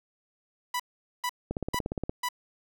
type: tone bursts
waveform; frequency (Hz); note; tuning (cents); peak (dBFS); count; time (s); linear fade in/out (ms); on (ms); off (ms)
sawtooth; 987.8; B5; 0; -24; 4; 0.74-2.288; 5; 57; 440
type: click train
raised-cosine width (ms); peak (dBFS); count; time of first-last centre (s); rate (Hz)
2; -17; 11; 1.51-2.095; 17.1
effects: none